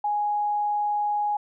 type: tone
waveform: sine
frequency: 830.6 Hz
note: G#5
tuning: in tune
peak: -22 dBFS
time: 0.04-1.37 s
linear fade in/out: 5 ms
effects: none